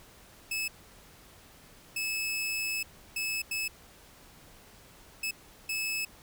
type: tone bursts at uneven times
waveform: sawtooth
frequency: 2601 Hz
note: E7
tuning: 24 cents flat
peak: -27 dBFS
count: 6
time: 0.51-0.68 / 1.96-2.83 / 3.16-3.42 / 3.51-3.68 / 5.23-5.31 / 5.69-6.05 s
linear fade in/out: 5 ms
effects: pink hiss -55 dBFS RMS until 6.22 s